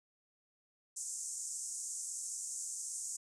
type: band-pass noise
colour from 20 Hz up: pink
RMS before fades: -42 dBFS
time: 0.96-3.17 s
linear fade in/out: 10 ms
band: 6500 to 8900 Hz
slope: 48 dB/octave
effects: none